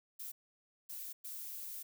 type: noise bursts at uneven times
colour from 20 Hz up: violet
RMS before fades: -45 dBFS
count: 3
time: 0.19-0.32 / 0.89-1.13 / 1.24-1.83 s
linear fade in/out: 10 ms
effects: none